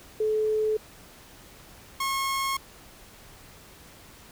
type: tone pair in turn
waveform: sine / sawtooth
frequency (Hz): 431.7 / 1085.2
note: A4 / C#6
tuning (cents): -33 / -37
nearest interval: octave + major third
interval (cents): 1596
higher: second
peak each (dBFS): -22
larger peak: neither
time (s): 0.2-0.77 / 2-2.57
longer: neither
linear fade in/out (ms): 5
effects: pink hiss -50 dBFS RMS until 4.31 s